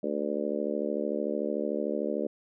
harmonic tone, 73.42 Hz, D2, in tune, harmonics 3 / 4 / 5 / 6 / 7 / 8, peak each -35 / -35 / -35 / -35 / -35 / -35 dBFS, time 0.03-2.27 s, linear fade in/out 5 ms, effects none

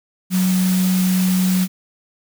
sine tone in noise, 184.9 Hz, F#3, 1 cent flat, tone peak -14 dBFS, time 0.3-1.68 s, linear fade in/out 50 ms, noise white, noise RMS -27 dBFS, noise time 0.3-1.68 s, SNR +10 dB, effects none

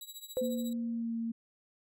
15% pulse tone with tremolo, 3900 Hz, B7, 23 cents flat, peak -34 dBFS, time 0.01-0.73 s, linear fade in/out 2 ms, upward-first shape triangle, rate 14 Hz, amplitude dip 90%
sine tone with exponential decay, 511 Hz, C5, 41 cents flat, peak -27 dBFS, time 0.37-1.02 s, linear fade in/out 0 ms, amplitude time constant 140 ms
sine tone with pitch glide, 233.8 to 229.1 Hz, A#3 to A#3, +5 to -30 cents, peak -32 dBFS, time 0.41-1.32 s, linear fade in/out 10 ms, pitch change -35 cents, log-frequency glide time 0.76-1.17 s
effects none

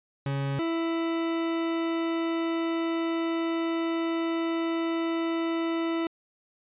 40% pulse tone pair in turn, 138.59 / 330.9 Hz, C#3 / E4, 0 / +7 cents, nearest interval octave + minor third, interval 1507 cents, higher second, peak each -26 / -25 dBFS, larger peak second, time 0.26-0.59 / 0.59-6.07 s, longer second, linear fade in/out 2 ms, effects resampled to 8000 Hz

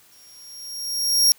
sawtooth tone with exponential growth, 5588 Hz, F8, in tune, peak -9 dBFS, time 0.12-1.32 s, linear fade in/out 0 ms, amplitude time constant 260 ms, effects white hiss -54 dBFS RMS until 1.38 s

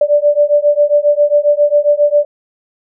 sine beating tone pair, 583 / 590.4 Hz, D5 / D5, -13 / +9 cents, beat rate 7.4 Hz, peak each -11 dBFS, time 0.01-2.25 s, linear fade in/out 5 ms, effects none

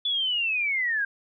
sine linear sweep, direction down, 3464 to 1578 Hz, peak -23 dBFS, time 0.05-1.05 s, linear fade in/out 5 ms, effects none

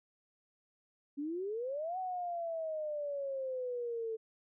sine exponential two-way sweep, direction up then down, 277.2 to 754 to 440.7 Hz, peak -35 dBFS, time 1.17-4.17 s, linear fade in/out 20 ms, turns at 1.98 s, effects none

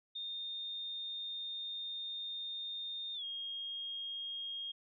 sine tone with pitch glide, 3649 to 3251 Hz, A#7 to G#7, -38 to -38 cents, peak -39 dBFS, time 0.15-4.72 s, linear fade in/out 10 ms, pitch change -200 cents, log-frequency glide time 3.14-3.24 s, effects none

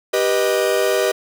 45% pulse chord, G augmented, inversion none, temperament equal with one note detuned, 392 / 489.9 / 622.3 Hz, G4 / B4 / D#5, 0 / -14 / 0 cents, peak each -20 dBFS, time 0.13-1.12 s, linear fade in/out 10 ms, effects none

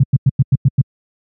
sine tone bursts, 132.7 Hz, C3, 25 cents sharp, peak -6 dBFS, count 7, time 0-0.814 s, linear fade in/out 5 ms, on 34 ms, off 96 ms, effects high-pass 80 Hz 12 dB/octave

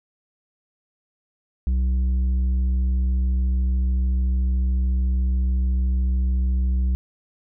sine tone with tanh clipping, 63.3 Hz, B1, 43 cents sharp, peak -19 dBFS, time 1.67-6.95 s, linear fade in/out 0 ms, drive 6 dB, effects none

